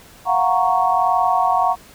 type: chord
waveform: sine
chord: Gb major seventh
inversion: third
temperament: equal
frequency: 698.5 / 740 / 932.3 / 1108.7 Hz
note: F5 / Gb5 / Bb5 / Db6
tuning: 0 / 0 / 0 / 0 cents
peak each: -21 / -18 / -20 / -20 dBFS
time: 0.25-1.76 s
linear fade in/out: 50 ms
effects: pink hiss -45 dBFS RMS until 1.94 s